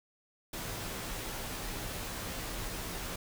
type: noise with comb filter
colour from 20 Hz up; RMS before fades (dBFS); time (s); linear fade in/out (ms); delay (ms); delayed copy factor
pink; -39; 0.53-3.16; 5; 14; -0.5
effects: none